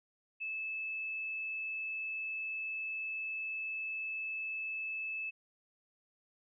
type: tone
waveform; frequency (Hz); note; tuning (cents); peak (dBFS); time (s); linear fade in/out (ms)
sine; 2614; E7; -15; -36; 0.4-5.31; 20
effects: none